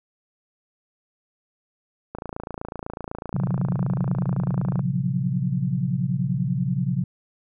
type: click train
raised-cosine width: 1 ms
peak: -18 dBFS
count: 75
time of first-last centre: 2.15-4.793 s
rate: 28 Hz
type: chord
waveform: sine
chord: Gb major seventh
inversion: first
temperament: equal with one note detuned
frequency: 116.54 / 135.74 / 174.61 / 185 Hz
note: Bb2 / Db3 / F3 / Gb3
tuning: 0 / -36 / 0 / 0 cents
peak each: -30 / -24 / -27 / -28 dBFS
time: 3.34-7.04 s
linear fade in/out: 5 ms
effects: none